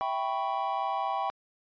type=chord; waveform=triangle; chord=C# half-diminished seventh; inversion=first; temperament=equal; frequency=659.3 / 784 / 987.8 / 1108.7 Hz; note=E5 / G5 / B5 / C#6; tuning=0 / 0 / 0 / 0 cents; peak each=-35 / -29 / -32 / -33 dBFS; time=0.01-1.3 s; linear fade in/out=0 ms; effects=resampled to 11025 Hz